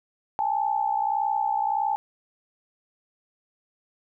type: tone pair together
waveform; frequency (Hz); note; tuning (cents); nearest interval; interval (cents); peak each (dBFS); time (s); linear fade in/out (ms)
sine; 812 / 873.6; G#5 / A5; -39 / -13; minor second; 126; -25; 0.39-1.96; 0
effects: none